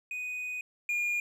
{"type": "tone pair in turn", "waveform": "triangle", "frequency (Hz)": [2489, 2424], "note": ["D#7", "D#7"], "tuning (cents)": [0, -46], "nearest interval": "unison", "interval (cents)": 46, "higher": "first", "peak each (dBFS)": [-32, -26], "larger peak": "second", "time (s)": [[0.11, 0.61], [0.89, 1.2]], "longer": "first", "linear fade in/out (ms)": 2, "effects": []}